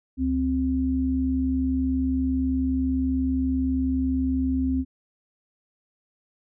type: tone pair together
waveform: sine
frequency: 70.42 / 261.6 Hz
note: C#2 / C4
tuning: +28 / 0 cents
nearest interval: octave + major seventh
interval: 2272 cents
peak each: -27 / -22 dBFS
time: 0.17-4.85 s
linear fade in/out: 50 ms
effects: none